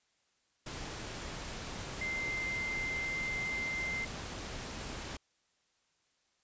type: tone in noise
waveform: sine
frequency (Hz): 2084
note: C7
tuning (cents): -7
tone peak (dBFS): -34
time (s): 2.01-4.05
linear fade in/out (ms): 5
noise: pink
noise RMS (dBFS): -42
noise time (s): 0.66-5.17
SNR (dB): +5
effects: white hiss -75 dBFS RMS until 6.43 s + resampled to 16000 Hz